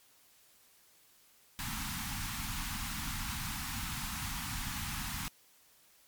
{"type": "band-stop noise", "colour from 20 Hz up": "pink", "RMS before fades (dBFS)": -38, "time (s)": [1.59, 5.28], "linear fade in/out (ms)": 0, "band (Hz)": [270, 820], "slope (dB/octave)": 48, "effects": ["white hiss -64 dBFS RMS until 6.07 s", "MP3 96 kbps"]}